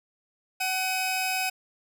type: tone pair together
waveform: sawtooth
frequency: 752 / 2531 Hz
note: F#5 / D#7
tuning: +28 / +29 cents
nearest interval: octave + major sixth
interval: 2101 cents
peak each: -25 dBFS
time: 0.6-1.5 s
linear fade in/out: 10 ms
effects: none